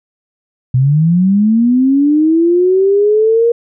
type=linear sweep; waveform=sine; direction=up; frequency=123.47 to 473.3 Hz; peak=-7 dBFS; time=0.74-3.52 s; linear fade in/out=5 ms; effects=none